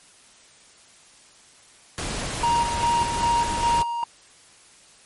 pink noise, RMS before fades -29 dBFS, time 1.98-3.82 s, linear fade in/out 0 ms
triangle tone with tremolo, 940 Hz, A#5, 14 cents sharp, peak -16 dBFS, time 2.43-4.04 s, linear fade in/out 5 ms, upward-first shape square, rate 2.5 Hz, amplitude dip 55%
effects white hiss -52 dBFS RMS until 5.05 s + MP3 48 kbps

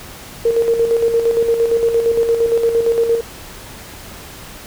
sine tone with tremolo, 462.6 Hz, A#4, 13 cents flat, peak -10 dBFS, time 0.45-3.21 s, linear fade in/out 5 ms, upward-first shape square, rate 8.7 Hz, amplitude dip 50%, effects pink hiss -35 dBFS RMS until 4.66 s

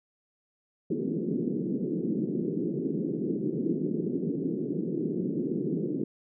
white band-pass noise, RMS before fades -30 dBFS, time 0.9-6.04 s, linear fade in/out 5 ms, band 150 to 400 Hz, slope 48 dB/octave, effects none

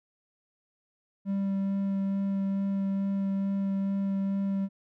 triangle tone with vibrato, 196 Hz, G3, in tune, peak -24 dBFS, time 1.25-4.69 s, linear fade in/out 50 ms, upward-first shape sine, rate 2.3 Hz, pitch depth 9 cents each way, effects none

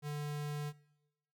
square tone, 147.5 Hz, D3, 8 cents sharp, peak -38 dBFS, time 0.02-0.73 s, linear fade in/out 50 ms, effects noise-tail reverb RT60 1.0 s tail -22 dB re dry

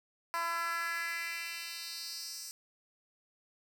10% pulse tone with high-pass filter sweep, 336.5 Hz, E4, 36 cents sharp, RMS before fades -38 dBFS, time 0.34-2.51 s, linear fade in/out 0 ms, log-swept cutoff 980 to 6500 Hz, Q 2.5, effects none

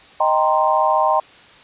sine chord, C minor seventh, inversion first, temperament equal, 622.3 / 784 / 932.3 / 1046.5 Hz, Eb5 / G5 / Bb5 / C6, 0 / 0 / 0 / 0 cents, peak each -19 dBFS, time 0.2-1.2 s, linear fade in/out 5 ms, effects white hiss -45 dBFS RMS until 1.63 s + resampled to 8000 Hz

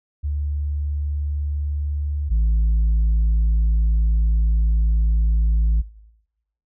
sine tone pair in turn, 73 / 54.72 Hz, D2 / A1, -10 / -9 cents, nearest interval perfect fourth, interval 499 cents, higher first, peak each -20 / -12 dBFS, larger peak second, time 0.23-2.3 / 2.3-5.82 s, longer second, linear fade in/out 20 ms, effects noise-tail reverb RT60 0.9 s tail -21 dB re dry + tanh soft clip ceiling -14 dBFS

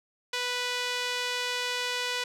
sawtooth tone with band-pass filter, 493.4 Hz, B4, 2 cents flat, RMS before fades -31 dBFS, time 0.33-2.24 s, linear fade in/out 5 ms, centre 3400 Hz, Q 0.98, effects none

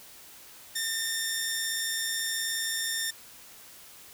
10% pulse tone pair together, 1755.2 / 1814 Hz, A6 / A#6, -5 / -48 cents, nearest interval minor second, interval 57 cents, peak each -31 / -20 dBFS, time 0.75-3.11 s, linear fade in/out 10 ms, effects white hiss -50 dBFS RMS until 4.13 s

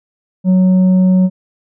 triangle tone with tanh clipping, 185.2 Hz, F#3, 2 cents sharp, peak -8 dBFS, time 0.44-1.3 s, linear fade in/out 50 ms, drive 9 dB, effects none

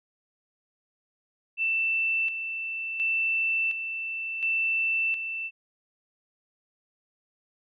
sine tone with tremolo, 2667 Hz, E7, 20 cents sharp, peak -23 dBFS, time 1.57-5.51 s, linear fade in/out 50 ms, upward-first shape square, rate 0.7 Hz, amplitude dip 55%, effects none

